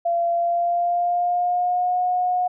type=tone with pitch glide; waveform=sine; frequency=685 to 724.5 Hz; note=F5 to F#5; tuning=-34 to -37 cents; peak=-18 dBFS; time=0.05-2.48 s; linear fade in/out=10 ms; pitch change=+97 cents; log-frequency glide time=0.31-1.99 s; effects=none